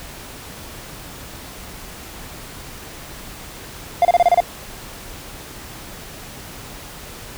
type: tone bursts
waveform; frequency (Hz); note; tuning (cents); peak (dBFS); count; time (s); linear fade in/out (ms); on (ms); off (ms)
triangle; 699; F5; +1; -7; 7; 4.02-4.404; 2; 30; 29
effects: pink hiss -36 dBFS RMS until 7.37 s